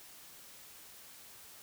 silence, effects white hiss -54 dBFS RMS until 1.62 s

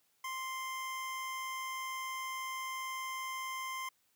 25% pulse tone, 1046.5 Hz, C6, in tune, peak -34 dBFS, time 0.24-3.89 s, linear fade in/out 5 ms, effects white hiss -74 dBFS RMS until 4.15 s + high-pass 60 Hz 12 dB/octave

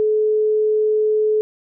sine tone, 429.2 Hz, A4, 43 cents flat, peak -14 dBFS, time 0-1.41 s, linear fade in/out 0 ms, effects none

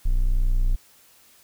triangle tone, 30.58 Hz, B0, 16 cents flat, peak -15 dBFS, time 0.05-0.76 s, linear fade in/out 10 ms, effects white hiss -55 dBFS RMS until 1.43 s

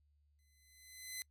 10% pulse tone with exponential growth, 2030 Hz, B6, 47 cents sharp, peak -31 dBFS, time 0.39-1.22 s, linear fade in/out 0 ms, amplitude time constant 180 ms, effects noise-tail reverb RT60 0.1 s tail -24 dB re dry + added 73 Hz sine -70 dBFS peak until 1.3 s

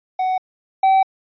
triangle tone pair in turn, 746 / 768.3 Hz, F#5 / G5, +14 / -35 cents, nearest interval minor second, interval 51 cents, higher second, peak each -15 / -9 dBFS, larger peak second, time 0.19-0.38 / 0.83-1.03 s, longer second, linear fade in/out 5 ms, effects resampled to 11025 Hz

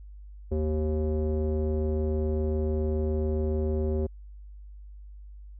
square tone with low-pass filter, 77.1 Hz, D#2, 15 cents flat, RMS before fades -27 dBFS, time 0.51-4.07 s, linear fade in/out 10 ms, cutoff 450 Hz, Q 4.7, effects added 50 Hz sine -42 dBFS peak until 5.59 s

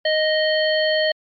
harmonic tone, 622.3 Hz, D#5, in tune, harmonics 1 / 3 / 5 / 7, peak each -18 / -23 / -25 / -26 dBFS, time 0.05-1.12 s, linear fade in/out 5 ms, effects MP3 48 kbps

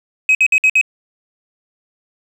sine tone bursts, 2539 Hz, D#7, 34 cents sharp, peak -6 dBFS, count 5, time 0.29-0.813 s, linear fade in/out 2 ms, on 59 ms, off 57 ms, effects tanh soft clip ceiling -7 dBFS + 7-bit

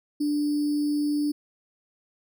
sine tone with sample-and-hold, 294.3 Hz, D4, 4 cents sharp, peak -22 dBFS, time 0.2-1.32 s, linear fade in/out 10 ms, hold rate 4900 Hz, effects none

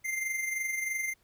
square tone with amplitude modulation, 2093 Hz, C7, in tune, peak -29 dBFS, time 0.04-1.14 s, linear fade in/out 20 ms, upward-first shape sine, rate 23.1 Hz, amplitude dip 50%, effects pink hiss -69 dBFS RMS until 1.23 s

